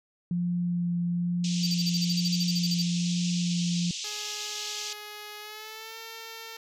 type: tone with vibrato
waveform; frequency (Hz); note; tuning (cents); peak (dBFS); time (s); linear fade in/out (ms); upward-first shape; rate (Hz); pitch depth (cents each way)
sine; 174.61; F3; 0; -25; 0.31-3.91; 2; sine; 1.1; 10
type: band-pass noise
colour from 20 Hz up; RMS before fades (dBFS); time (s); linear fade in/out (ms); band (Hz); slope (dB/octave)
white; -36; 1.44-4.93; 2; 2600 to 6900; 48
type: tone bursts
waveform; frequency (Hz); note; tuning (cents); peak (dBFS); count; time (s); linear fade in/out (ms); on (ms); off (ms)
triangle; 4651; D8; -18; -26; 16; 1.63-2.821; 5; 36; 41
type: tone with pitch glide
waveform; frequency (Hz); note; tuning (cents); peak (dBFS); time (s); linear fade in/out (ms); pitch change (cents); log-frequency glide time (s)
5% pulse; 419.1 to 451.8; G#4 to A4; +16 to +46; -28; 4.04-6.57; 5; +130; 5.4-5.97
effects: none